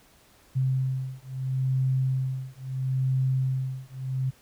sine beating tone pair, 130.81 / 131.56 Hz, C3 / C3, 0 / +10 cents, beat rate 0.75 Hz, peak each -27 dBFS, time 0.55-4.31 s, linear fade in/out 20 ms, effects pink hiss -58 dBFS RMS until 4.41 s

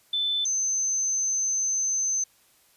sine tone pair in turn, 3520 / 6193 Hz, A7 / G8, 0 / -22 cents, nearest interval minor seventh, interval 978 cents, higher second, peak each -23 dBFS, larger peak neither, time 0.13-0.45 / 0.45-2.24 s, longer second, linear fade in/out 5 ms, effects white hiss -61 dBFS RMS until 2.76 s + resampled to 32000 Hz

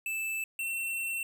square tone pair in turn, 2637 / 2705 Hz, E7 / E7, 0 / +44 cents, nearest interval unison, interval 44 cents, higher second, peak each -32 / -32 dBFS, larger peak neither, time 0.06-0.44 / 0.59-1.23 s, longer second, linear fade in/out 2 ms, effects none

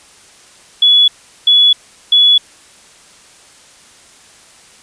sine tone bursts, 3401 Hz, G#7, 40 cents sharp, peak -5 dBFS, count 3, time 0.82-2.38 s, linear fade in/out 5 ms, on 260 ms, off 390 ms, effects white hiss -43 dBFS RMS until 4.82 s + resampled to 22050 Hz

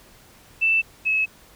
sine tone pair in turn, 2655 / 2582 Hz, E7 / E7, +12 / -37 cents, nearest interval unison, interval 49 cents, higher first, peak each -16 / -18 dBFS, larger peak first, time 0.61-0.82 / 1.05-1.26 s, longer neither, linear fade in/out 20 ms, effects pink hiss -51 dBFS RMS until 1.55 s

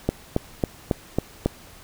click train, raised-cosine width 2 ms, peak -6 dBFS, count 6, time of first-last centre 0.09-1.46 s, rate 3.65 Hz, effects pink hiss -47 dBFS RMS until 1.83 s

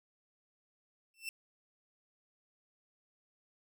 sawtooth tone with exponential growth, 2678 Hz, E7, 27 cents sharp, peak -31 dBFS, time 1.14-1.29 s, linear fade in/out 1 ms, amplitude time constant 31 ms, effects none

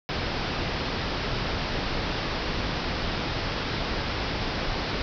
pink low-pass noise, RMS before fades -29 dBFS, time 0.09-5.02 s, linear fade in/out 0 ms, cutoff 5400 Hz, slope 96 dB/octave, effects none

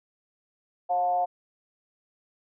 sine tone with frequency modulation, 714 Hz, F5, 38 cents sharp, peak -22 dBFS, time 0.89-1.26 s, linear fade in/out 20 ms, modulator 174 Hz, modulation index 0.53, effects none

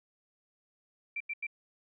sine tone bursts, 2349 Hz, D7, in tune, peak -33 dBFS, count 3, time 1.16-1.468 s, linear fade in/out 5 ms, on 44 ms, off 88 ms, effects none

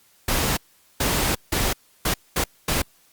pink noise bursts at uneven times, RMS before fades -22 dBFS, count 6, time 0.28-0.57 / 1-1.35 / 1.52-1.73 / 2.05-2.14 / 2.36-2.44 / 2.68-2.82 s, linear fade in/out 5 ms, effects white hiss -58 dBFS RMS until 3.12 s + Opus 48 kbps

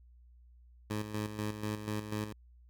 15% pulse tone with tremolo, 106.2 Hz, G#2, 39 cents sharp, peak -27 dBFS, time 0.9-2.33 s, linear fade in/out 5 ms, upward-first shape square, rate 4.1 Hz, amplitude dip 60%, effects added 60 Hz sine -56 dBFS peak until 2.69 s

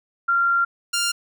sine / 10% pulse tone pair in turn, 1383 / 1396.6 Hz, F6 / F6, -17 / 0 cents, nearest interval unison, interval 17 cents, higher second, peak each -16 / -12 dBFS, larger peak second, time 0.28-0.65 / 0.93-1.12 s, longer first, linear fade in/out 10 ms, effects none

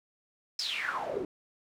pink noise with band-pass filter sweep, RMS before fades -34 dBFS, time 0.59-1.25 s, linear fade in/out 2 ms, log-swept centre 5300 to 310 Hz, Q 8.1, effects none

